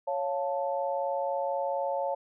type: chord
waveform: sine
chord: Db augmented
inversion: none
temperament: equal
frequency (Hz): 554.4 / 698.5 / 880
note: Db5 / F5 / A5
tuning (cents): 0 / 0 / 0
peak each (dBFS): -30 / -34 / -33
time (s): 0.07-2.15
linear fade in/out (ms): 10
effects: none